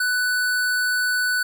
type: tone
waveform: square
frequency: 1491 Hz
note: F#6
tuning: 13 cents sharp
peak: -20 dBFS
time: 0-1.43 s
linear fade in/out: 5 ms
effects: none